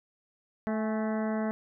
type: harmonic tone with a mistuned harmonic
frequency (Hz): 218.4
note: A3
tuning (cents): -13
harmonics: 1 / 2 / 3 / 4 / 5 / 6 / 7 / 8 / 9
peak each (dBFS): -29 / -37 / -35 / -41 / -44 / -47 / -46 / -48 / -48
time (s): 0.67-1.51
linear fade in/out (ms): 0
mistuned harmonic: 4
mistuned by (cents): -54
effects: none